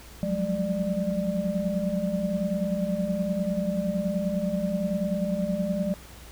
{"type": "tone cluster", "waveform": "sine", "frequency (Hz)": [179.4, 189.8, 208.6, 593], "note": ["F3", "F#3", "G#3", "D5"], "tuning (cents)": [47, 44, 8, 17], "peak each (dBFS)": -30, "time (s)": [0.23, 5.94], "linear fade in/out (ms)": 0, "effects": ["added 60 Hz sine -47 dBFS peak until 6.31 s", "pink hiss -48 dBFS RMS until 6.31 s"]}